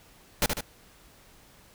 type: noise with echo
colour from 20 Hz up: pink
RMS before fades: -23 dBFS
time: 0.42-0.46 s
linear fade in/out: 2 ms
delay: 74 ms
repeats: 2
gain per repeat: -5 dB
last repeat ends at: 0.608 s
effects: pink hiss -56 dBFS RMS until 1.74 s